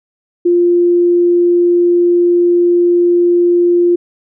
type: tone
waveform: sine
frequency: 349.2 Hz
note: F4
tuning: in tune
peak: -7 dBFS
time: 0.45-3.96 s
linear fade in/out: 10 ms
effects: none